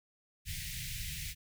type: band-stop noise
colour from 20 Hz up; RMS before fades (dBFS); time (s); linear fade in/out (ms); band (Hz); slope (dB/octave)
pink; -40; 0.45-1.35; 50; 160 to 1900; 48
effects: none